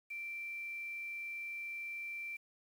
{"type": "tone with quantisation", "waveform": "sine", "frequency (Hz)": 2349, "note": "D7", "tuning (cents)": 0, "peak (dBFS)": -40, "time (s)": [0.1, 2.37], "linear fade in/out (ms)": 10, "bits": 10, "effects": []}